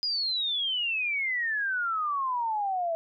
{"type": "exponential sweep", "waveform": "sine", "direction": "down", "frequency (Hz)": [4969, 650], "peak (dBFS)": -26, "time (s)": [0.03, 2.95], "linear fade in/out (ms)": 0, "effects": []}